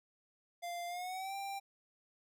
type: tone with pitch glide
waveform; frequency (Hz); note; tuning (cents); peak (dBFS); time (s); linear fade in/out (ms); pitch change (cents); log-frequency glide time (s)
square; 695 to 789.2; F5 to G5; -9 to +11; -40; 0.62-1.6; 20; +220; 0.87-1.35
effects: none